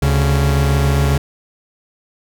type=tone pair together; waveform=45% pulse; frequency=72.8 / 138.3 Hz; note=D2 / C#3; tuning=-15 / -4 cents; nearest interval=major seventh; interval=1111 cents; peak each=-15 dBFS; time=0.02-1.18 s; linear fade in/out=5 ms; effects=none